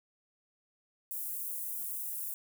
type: high-pass noise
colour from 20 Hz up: white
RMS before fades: -38 dBFS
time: 1.11-2.34 s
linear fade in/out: 0 ms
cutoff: 10000 Hz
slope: 24 dB/octave
effects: none